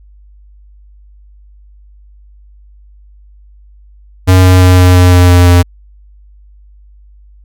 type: tone with pitch steps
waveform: square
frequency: 92.5 / 91.86 / 91.23 / 90.6 / 89.97 / 89.35 / 88.73 / 88.12 Hz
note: F#2 / F#2 / F#2 / F#2 / F#2 / F2 / F2 / F2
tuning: 0 / -12 / -24 / -36 / -48 / +40 / +28 / +16 cents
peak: -3 dBFS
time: 4.27-5.63 s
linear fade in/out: 20 ms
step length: 170 ms
effects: added 50 Hz sine -37 dBFS peak until 7.44 s

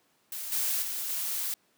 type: noise with level steps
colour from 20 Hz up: blue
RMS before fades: -37 / -29 / -34 / -32 dBFS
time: 0.32-1.54 s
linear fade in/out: 2 ms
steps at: 0.52 / 0.82 / 1.09 s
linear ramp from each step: 2 ms
effects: pink hiss -68 dBFS RMS until 1.77 s + high-pass 200 Hz 12 dB/octave

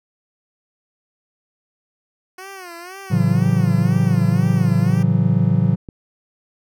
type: tone with vibrato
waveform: 10% pulse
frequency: 364.4 Hz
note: F#4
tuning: 26 cents flat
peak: -25 dBFS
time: 2.38-5.03 s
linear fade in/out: 5 ms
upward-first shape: sine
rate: 2 Hz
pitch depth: 130 cents each way
type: chord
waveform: triangle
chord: F# minor seventh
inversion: first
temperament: just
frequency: 111 / 138.75 / 166.5 / 185 Hz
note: A2 / C#3 / E3 / F#3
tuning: +16 / +2 / +18 / 0 cents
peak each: -17 dBFS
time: 3.1-5.76 s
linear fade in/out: 20 ms
type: click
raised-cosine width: 3 ms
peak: -20 dBFS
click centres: 5.888 s
effects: none

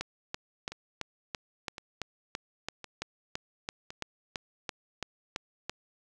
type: two click trains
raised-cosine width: 0.2 ms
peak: -16 / -24 dBFS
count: 18 / 4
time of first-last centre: 0.01-5.696 / 0.72-3.905 s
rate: 2.99 / 0.942 Hz
effects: none

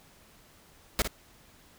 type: noise with echo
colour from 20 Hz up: pink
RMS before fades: -25 dBFS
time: 0.99-1.02 s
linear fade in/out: 0 ms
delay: 55 ms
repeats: 1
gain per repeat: -8 dB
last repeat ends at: 1.075 s
effects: pink hiss -58 dBFS RMS until 1.78 s

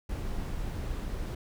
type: noise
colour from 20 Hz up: brown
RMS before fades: -34 dBFS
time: 0.09-1.35 s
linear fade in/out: 5 ms
effects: none

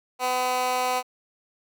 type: tone with high-pass filter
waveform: 15% pulse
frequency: 252.4 Hz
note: B3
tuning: 38 cents sharp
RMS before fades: -25 dBFS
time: 0.19-1.03 s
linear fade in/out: 50 ms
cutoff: 720 Hz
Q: 1.3
effects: none

